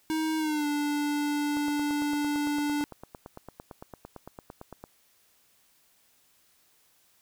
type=tone with pitch glide; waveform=square; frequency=315.7 to 292.9 Hz; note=D#4 to D4; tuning=+25 to -5 cents; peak=-27 dBFS; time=0.1-2.84 s; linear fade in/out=0 ms; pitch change=-130 cents; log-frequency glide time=0.38-0.66 s
type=click train; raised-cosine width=1 ms; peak=-27 dBFS; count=30; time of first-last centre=1.57-4.839 s; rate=8.87 Hz
effects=white hiss -65 dBFS RMS until 7.21 s